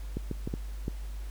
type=clicks; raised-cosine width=3 ms; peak=-19 dBFS; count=5; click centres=0.17 / 0.313 / 0.475 / 0.539 / 0.881 s; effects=added 50 Hz sine -35 dBFS peak until 1.3 s + pink hiss -54 dBFS RMS until 1.3 s